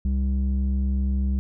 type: tone with low-pass filter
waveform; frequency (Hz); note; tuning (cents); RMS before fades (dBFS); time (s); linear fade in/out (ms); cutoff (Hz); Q
square; 66.3; C2; +23; -23; 0.05-1.39; 0; 160; 2.8
effects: none